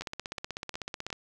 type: two click trains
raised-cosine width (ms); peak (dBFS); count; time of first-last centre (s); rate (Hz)
0.2; -23 / -18; 4 / 19; 0.02-1.103 / 0.01-1.128; 2.77 / 16.1
effects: none